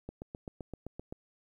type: click train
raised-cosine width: 2 ms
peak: -27 dBFS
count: 9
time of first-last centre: 0.09-1.125 s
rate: 7.73 Hz
effects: 11-bit